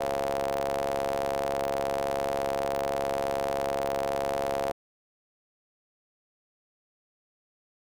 sawtooth ring-modulated tone, 69.3 Hz, C#2, in tune, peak -20 dBFS, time 0-4.72 s, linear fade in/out 10 ms, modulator 612 Hz, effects none

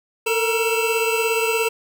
square tone cluster, 447.9 / 464.9 / 947 / 2666 Hz, A4 / A#4 / A#5 / E7, +31 / -5 / +27 / +19 cents, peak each -22 / -28 / -28 / -24 dBFS, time 0.26-1.69 s, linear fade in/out 10 ms, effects none

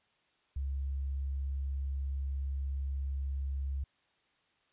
sine tone, 68.4 Hz, C#2, 23 cents flat, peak -32 dBFS, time 0.56-3.84 s, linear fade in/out 5 ms, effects white hiss -72 dBFS RMS until 4.72 s + resampled to 8000 Hz

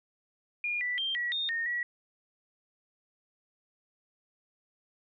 sine tone with pitch steps, 2425 / 1971 / 3168 / 1928 / 3669 / 1842 / 1928 Hz, D#7 / B6 / G7 / B6 / A#7 / A#6 / B6, -45 / -4 / +18 / -42 / -28 / -21 / -42 cents, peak -29 dBFS, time 0.64-1.83 s, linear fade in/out 2 ms, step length 170 ms, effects none

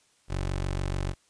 20% pulse tone, 46.87 Hz, F#1, 23 cents sharp, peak -23 dBFS, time 0.28-1.15 s, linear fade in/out 50 ms, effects white hiss -65 dBFS RMS until 1.29 s + resampled to 22050 Hz

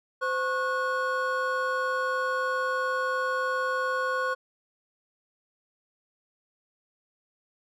triangle tone cluster, 515 / 1094 / 1462 Hz, C5 / C#6 / F#6, -28 / -23 / -21 cents, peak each -28 dBFS, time 0.21-4.35 s, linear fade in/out 20 ms, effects none

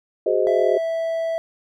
sine chord, Ab dominant seventh, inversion third, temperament just, 373.8 / 415.3 / 519.1 / 623 Hz, Gb4 / Ab4 / C5 / Eb5, +18 / 0 / -14 / +2 cents, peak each -22 dBFS, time 0.26-0.78 s, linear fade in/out 5 ms
triangle tone with pitch glide, 663 to 657.3 Hz, E5 to E5, +10 to -5 cents, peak -19 dBFS, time 0.47-1.38 s, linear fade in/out 0 ms, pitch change -15 cents, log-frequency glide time 0.62-0.78 s
effects none

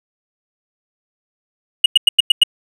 triangle tone bursts, 2886 Hz, F#7, 44 cents flat, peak -3 dBFS, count 6, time 1.84-2.435 s, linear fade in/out 5 ms, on 20 ms, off 95 ms, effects none

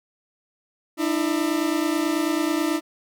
40% pulse tone pair together, 300.4 / 329.6 Hz, D4 / E4, +39 / 0 cents, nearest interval major second, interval 161 cents, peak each -23 dBFS, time 0.97-2.81 s, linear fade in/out 50 ms, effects none

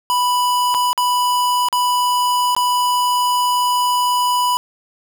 square tone with dropouts, 987.8 Hz, B5, in tune, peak -15 dBFS, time 0.1-4.57 s, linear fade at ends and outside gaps 0 ms, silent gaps 0.742-0.747 / 0.93-0.977 / 1.686-1.727 / 2.55-2.565 s, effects none

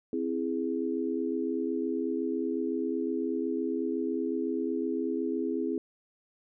sine chord, C augmented, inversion none, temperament equal, 261.6 / 329.6 / 415.3 Hz, C4 / E4 / G#4, 0 / 0 / 0 cents, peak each -32 / -32 / -33 dBFS, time 0.13-5.78 s, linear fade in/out 2 ms, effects none

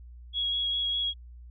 sine tone with vibrato, 3322 Hz, G#7, in tune, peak -26 dBFS, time 0.33-1.14 s, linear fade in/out 50 ms, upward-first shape square, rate 5 Hz, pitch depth 9 cents each way, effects added 60 Hz sine -44 dBFS peak until 1.5 s

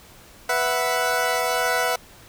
20% pulse chord, B suspended fourth, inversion none, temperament equal, 493.9 / 659.3 / 740 Hz, B4 / E5 / F#5, 0 / 0 / 0 cents, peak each -20 dBFS, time 0.49-1.96 s, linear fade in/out 5 ms, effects pink hiss -48 dBFS RMS until 2.28 s

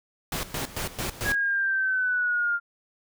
pink noise with tremolo, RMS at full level -30 dBFS, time 0.32-1.35 s, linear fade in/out 2 ms, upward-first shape square, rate 4.5 Hz, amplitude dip 80%
sine linear sweep, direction down, 1661.2 to 1397 Hz, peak -22 dBFS, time 1.24-2.6 s, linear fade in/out 50 ms
effects none

